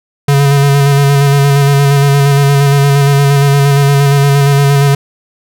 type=tone with vibrato; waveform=square; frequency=140.6 Hz; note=C#3; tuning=25 cents sharp; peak=-6 dBFS; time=0.28-4.95 s; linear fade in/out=5 ms; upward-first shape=square; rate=8.6 Hz; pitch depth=20 cents each way; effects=none

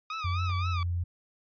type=tone with vibrato; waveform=sawtooth; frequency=1227 Hz; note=D#6; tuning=25 cents flat; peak=-29 dBFS; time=0.1-0.83 s; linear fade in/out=2 ms; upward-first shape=sine; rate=3.8 Hz; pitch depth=120 cents each way
type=tone with pitch glide; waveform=sine; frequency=90.2 to 87.23 Hz; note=F#2 to F2; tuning=-44 to -2 cents; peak=-27 dBFS; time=0.24-1.04 s; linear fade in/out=10 ms; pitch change=-58 cents; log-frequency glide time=0.64-0.8 s
type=noise with exponential decay; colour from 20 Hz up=pink; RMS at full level=-43 dBFS; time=0.49-0.57 s; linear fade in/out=5 ms; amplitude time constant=16 ms
effects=resampled to 11025 Hz

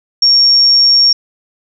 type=tone; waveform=sine; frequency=5530 Hz; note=F8; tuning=18 cents flat; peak=-5 dBFS; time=0.22-1.13 s; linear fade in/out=5 ms; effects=none

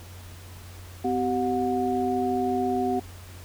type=tone cluster; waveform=sine; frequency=253.9 / 384 / 726 Hz; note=B3 / G4 / F#5; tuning=+48 / -36 / -33 cents; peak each=-27 dBFS; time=1.04-3 s; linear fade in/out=10 ms; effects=added 90 Hz sine -42 dBFS peak until 3.44 s + pink hiss -48 dBFS RMS until 3.44 s

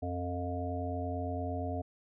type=harmonic tone; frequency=88.8 Hz; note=F2; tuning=29 cents sharp; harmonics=1 / 3 / 5 / 7 / 8; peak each=-36 / -39 / -43 / -41 / -40 dBFS; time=0.02-1.82 s; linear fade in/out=10 ms; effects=none

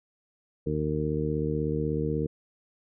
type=harmonic tone; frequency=76.3 Hz; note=D#2; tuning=33 cents flat; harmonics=1 / 2 / 3 / 4 / 5 / 6; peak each=-35 / -30 / -35 / -33 / -36 / -31 dBFS; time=0.66-2.27 s; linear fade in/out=10 ms; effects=none

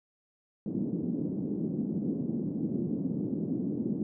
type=band-pass noise; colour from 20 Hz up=pink; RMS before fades=-32 dBFS; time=0.66-4.03 s; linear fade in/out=2 ms; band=180 to 310 Hz; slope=24 dB/octave; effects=none

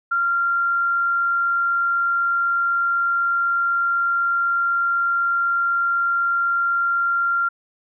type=tone; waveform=sine; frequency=1384 Hz; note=F6; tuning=16 cents flat; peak=-17 dBFS; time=0.11-7.49 s; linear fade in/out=10 ms; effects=none

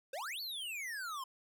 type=exponential two-way sweep; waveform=square; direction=up then down; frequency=495.4 to 4571 to 1017 Hz; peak=-40 dBFS; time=0.13-1.24 s; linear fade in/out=5 ms; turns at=0.41 s; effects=none

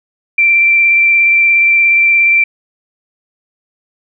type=tone with vibrato; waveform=sine; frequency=2351 Hz; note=D7; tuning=1 cent sharp; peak=-6 dBFS; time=0.38-2.44 s; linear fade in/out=5 ms; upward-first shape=square; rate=17 Hz; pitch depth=8 cents each way; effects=none

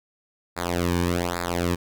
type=tone with flanger; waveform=sawtooth; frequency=87.31 Hz; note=F2; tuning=in tune; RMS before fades=-25 dBFS; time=0.56-1.76 s; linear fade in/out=20 ms; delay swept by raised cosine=0.33 to 1.53 ms; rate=1.2 Hz; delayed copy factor=-0.95; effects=none

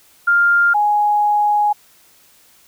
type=tone pair in turn; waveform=sine; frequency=1400 / 832.4 Hz; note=F6 / G#5; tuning=+4 / +4 cents; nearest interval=major sixth; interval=900 cents; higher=first; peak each=-10 / -12 dBFS; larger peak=first; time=0.27-0.74 / 0.74-1.73 s; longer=second; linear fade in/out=10 ms; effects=white hiss -51 dBFS RMS until 2.67 s

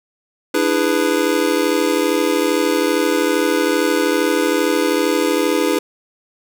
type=chord; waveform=square; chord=E dominant seventh; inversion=third; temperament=just; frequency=296.7 / 329.6 / 412 / 494.4 Hz; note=D4 / E4 / G#4 / B4; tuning=+18 / 0 / -14 / +2 cents; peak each=-21 dBFS; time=0.54-5.79 s; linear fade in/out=5 ms; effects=none

